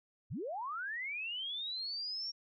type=linear sweep; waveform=sine; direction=up; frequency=68.9 to 5588 Hz; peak=-37 dBFS; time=0.3-2.32 s; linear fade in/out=20 ms; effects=none